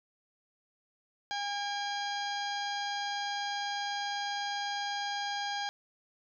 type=harmonic tone with a mistuned harmonic; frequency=812 Hz; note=G#5; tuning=39 cents flat; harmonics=1 / 2 / 3 / 4 / 5 / 6 / 7 / 8; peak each=-35 / -39 / -47 / -41 / -45 / -43 / -56 / -50 dBFS; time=1.31-5.69 s; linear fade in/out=0 ms; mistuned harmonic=3; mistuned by=-64 cents; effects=none